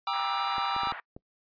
square chord, E half-diminished seventh, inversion first, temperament just, 791.1 / 949.3 / 1186.7 / 1318.5 Hz, G5 / Bb5 / D6 / E6, +16 / +31 / +18 / 0 cents, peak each -34 dBFS, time 0.07-0.92 s, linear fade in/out 2 ms
pink band-pass noise, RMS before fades -41 dBFS, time 0.13-1 s, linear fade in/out 2 ms, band 850 to 2100 Hz, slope 24 dB/octave
clicks, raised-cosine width 2 ms, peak -29 dBFS, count 6, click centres 0.582 / 0.764 / 0.834 / 0.872 / 0.923 / 1.165 s
effects noise-tail reverb RT60 0.1 s tail -25 dB re dry + resampled to 11025 Hz

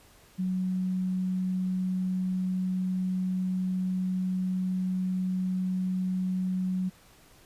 sine tone, 185 Hz, F#3, in tune, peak -26 dBFS, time 0.38-6.9 s, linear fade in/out 20 ms, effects pink hiss -57 dBFS RMS until 7.45 s + resampled to 32000 Hz

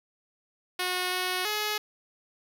5% pulse tone with pitch steps, 364 / 366.6 / 422.7 Hz, F#4 / F#4 / G#4, -28 / -16 / +31 cents, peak -16 dBFS, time 0.79-1.78 s, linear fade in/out 5 ms, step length 330 ms, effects none

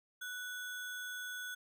sine tone with sample-and-hold, 1480 Hz, F#6, in tune, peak -40 dBFS, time 0.21-1.55 s, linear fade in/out 10 ms, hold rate 4900 Hz, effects none

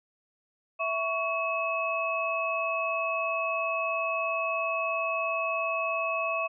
sine tone cluster, 657 / 1120 / 2580 Hz, E5 / C#6 / E7, -6 / +18 / -38 cents, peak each -31 dBFS, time 0.79-6.48 s, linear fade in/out 20 ms, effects none

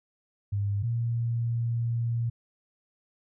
sine tone pair in turn, 101.2 / 117.12 Hz, G#2 / A#2, -44 / +9 cents, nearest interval minor third, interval 253 cents, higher second, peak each -25 dBFS, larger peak neither, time 0.52-0.83 / 0.83-2.3 s, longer second, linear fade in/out 10 ms, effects none

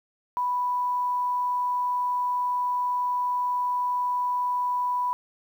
sine tone, 987.8 Hz, B5, in tune, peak -23 dBFS, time 0.37-5.13 s, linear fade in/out 0 ms, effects 9-bit

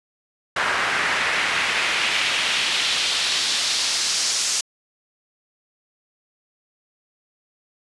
pink noise with band-pass filter sweep, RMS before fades -22 dBFS, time 0.56-4.61 s, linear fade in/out 5 ms, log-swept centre 1500 to 6100 Hz, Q 1.6, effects resampled to 24000 Hz

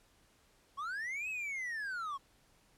triangle linear two-way sweep, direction up then down, 1064 to 2609 to 1064 Hz, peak -35 dBFS, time 0.77-2.18 s, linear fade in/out 20 ms, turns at 1.29 s, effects pink hiss -68 dBFS RMS until 2.77 s + low-pass 12000 Hz 12 dB/octave

